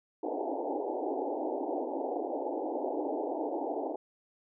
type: band-pass noise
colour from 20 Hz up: pink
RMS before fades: -34 dBFS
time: 0.23-3.96 s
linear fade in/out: 5 ms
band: 270 to 880 Hz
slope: 96 dB/octave
effects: none